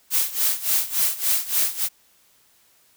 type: noise with tremolo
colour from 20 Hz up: blue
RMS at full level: -19 dBFS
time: 0.1-1.89 s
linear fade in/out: 50 ms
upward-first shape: sine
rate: 3.5 Hz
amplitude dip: 85%
effects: white hiss -59 dBFS RMS until 2.96 s